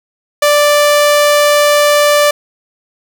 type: tone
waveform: sawtooth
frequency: 587.3 Hz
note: D5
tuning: in tune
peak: -3 dBFS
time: 0.42-2.31 s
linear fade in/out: 5 ms
effects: none